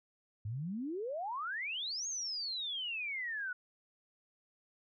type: exponential two-way sweep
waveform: sine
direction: up then down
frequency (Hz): 98.3 to 6645 to 1447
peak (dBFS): -36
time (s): 0.45-3.53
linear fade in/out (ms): 5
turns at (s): 2.07
effects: none